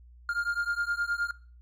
triangle beating tone pair, 1403 / 1412.6 Hz, F6 / F6, +8 / +19 cents, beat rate 9.6 Hz, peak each -29 dBFS, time 0.29-1.31 s, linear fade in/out 2 ms, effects noise-tail reverb RT60 0.4 s tail -21 dB re dry + added 60 Hz sine -50 dBFS peak until 1.61 s

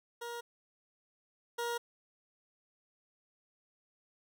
20% pulse tone pair in turn, 473 / 473 Hz, A#4 / A#4, +25 / +25 cents, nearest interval unison, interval 0 cents, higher neither, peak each -35 / -29 dBFS, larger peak second, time 0.21-0.41 / 1.58-1.78 s, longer neither, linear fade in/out 10 ms, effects none

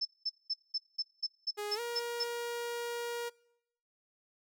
sine tone bursts, 5274 Hz, E8, in tune, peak -30 dBFS, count 10, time 0.01-2.24 s, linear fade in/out 10 ms, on 43 ms, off 200 ms
sawtooth tone with pitch glide, 415.3 to 474.3 Hz, G#4 to A#4, 0 to +30 cents, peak -32 dBFS, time 1.57-3.3 s, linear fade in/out 20 ms, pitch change +230 cents, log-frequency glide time 1.75-1.8 s
effects noise-tail reverb RT60 0.8 s tail -25 dB re dry

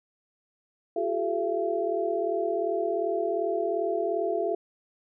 sine tone cluster, 348.5 / 385.9 / 428.6 / 677 Hz, F4 / G4 / A4 / E5, -4 / -27 / -45 / +46 cents, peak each -32 / -31 / -30 / -29 dBFS, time 0.96-4.55 s, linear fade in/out 5 ms, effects none

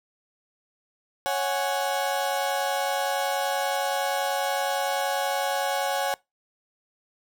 35% pulse chord, C# suspended fourth, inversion none, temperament equal, 554.4 / 740 / 830.6 Hz, C#5 / F#5 / G#5, 0 / 0 / 0 cents, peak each -27 dBFS, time 1.26-6.14 s, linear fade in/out 0 ms, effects noise-tail reverb RT60 0.2 s tail -23 dB re dry

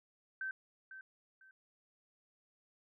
sine tone with echo, 1547 Hz, G6, 23 cents flat, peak -37 dBFS, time 0.41-0.51 s, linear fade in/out 2 ms, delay 500 ms, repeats 2, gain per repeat -11 dB, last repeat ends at 1.51 s, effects none

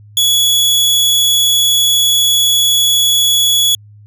sawtooth tone, 3383 Hz, G#7, 31 cents sharp, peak -6 dBFS, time 0.17-3.75 s, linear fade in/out 2 ms, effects added 104 Hz sine -37 dBFS peak until 4.06 s

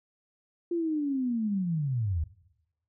sine linear sweep, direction down, 349.2 to 72.4 Hz, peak -26 dBFS, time 0.71-2.24 s, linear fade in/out 5 ms, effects noise-tail reverb RT60 0.9 s tail -20 dB re dry

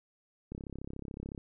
click train, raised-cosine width 3 ms, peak -28 dBFS, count 30, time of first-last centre 0.52-1.378 s, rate 33.8 Hz, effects none

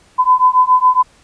sine beating tone pair, 1008 / 1015.2 Hz, B5 / B5, +35 / +47 cents, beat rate 7.2 Hz, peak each -11 dBFS, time 0.18-1.03 s, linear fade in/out 20 ms, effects pink hiss -50 dBFS RMS until 1.23 s + resampled to 22050 Hz

